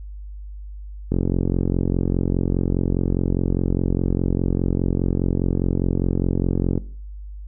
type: click train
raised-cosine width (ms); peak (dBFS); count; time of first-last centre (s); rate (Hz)
3; -7; 255; 1.12-6.777; 44.9
effects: noise-tail reverb RT60 0.5 s tail -21 dB re dry + added 50 Hz sine -32 dBFS peak until 7.47 s